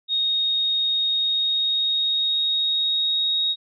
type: tone with pitch glide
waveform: sine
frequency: 3729 to 3766 Hz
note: A#7 to A#7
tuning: 0 to +17 cents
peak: -19 dBFS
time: 0.08-3.56 s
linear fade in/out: 50 ms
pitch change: +17 cents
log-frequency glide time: 1.03-3.43 s
effects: none